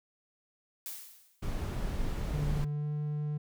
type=noise with exponential decay; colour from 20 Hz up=blue; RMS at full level=-38 dBFS; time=0.86-1.51 s; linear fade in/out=1 ms; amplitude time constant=140 ms
type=noise; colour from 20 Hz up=brown; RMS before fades=-33 dBFS; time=1.42-2.65 s; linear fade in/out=10 ms
type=tone with pitch glide; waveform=triangle; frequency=146.83 to 149.14 Hz; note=D3 to D3; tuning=0 to +27 cents; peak=-29 dBFS; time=2.33-3.38 s; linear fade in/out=10 ms; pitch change=+27 cents; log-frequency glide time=2.66-2.89 s
effects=none